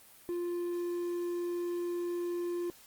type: tone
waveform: triangle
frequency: 349.2 Hz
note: F4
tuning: in tune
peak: -30 dBFS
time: 0.29-2.7 s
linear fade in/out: 0 ms
effects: white hiss -57 dBFS RMS until 2.86 s + Opus 32 kbps